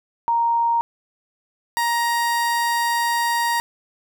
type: tone pair in turn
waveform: sine / 30% pulse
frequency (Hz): 932.3 / 939.9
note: A#5 / A#5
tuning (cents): 0 / +14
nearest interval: unison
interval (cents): 14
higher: second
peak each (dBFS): -16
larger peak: neither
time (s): 0.28-0.81 / 1.77-3.6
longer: second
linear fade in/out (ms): 0
effects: none